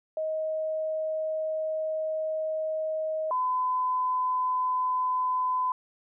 sine tone pair in turn, 629 / 1011.8 Hz, D#5 / B5, +19 / +42 cents, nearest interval minor sixth, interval 823 cents, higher second, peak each -27 / -24 dBFS, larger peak second, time 0.17-3.31 / 3.31-5.72 s, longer first, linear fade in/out 2 ms, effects none

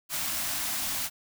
white band-stop noise, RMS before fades -31 dBFS, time 0.09-1.1 s, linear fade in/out 50 ms, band 340 to 580 Hz, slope 96 dB/octave, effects none

